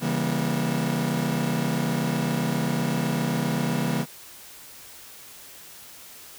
40% pulse chord, C# diminished seventh, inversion none, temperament just, 138.59 / 166.31 / 199.57 / 239.5 Hz, C#3 / E3 / G3 / Bb3, 0 / +16 / +31 / +47 cents, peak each -29 / -27 / -30 / -27 dBFS, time 0-4.06 s, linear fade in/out 50 ms, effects white hiss -45 dBFS RMS until 6.38 s

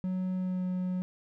triangle tone with pitch glide, 185 to 182.88 Hz, F#3 to F#3, 0 to -20 cents, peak -27 dBFS, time 0.04-1.02 s, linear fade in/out 0 ms, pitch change -20 cents, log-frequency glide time 0.36-0.65 s, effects none

